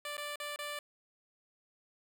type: tone with dropouts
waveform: 10% pulse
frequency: 587.3 Hz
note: D5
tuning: in tune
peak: -30 dBFS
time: 0.05-0.79 s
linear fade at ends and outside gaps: 2 ms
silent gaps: 0.169-0.179 / 0.358-0.4 / 0.561-0.589 s
effects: none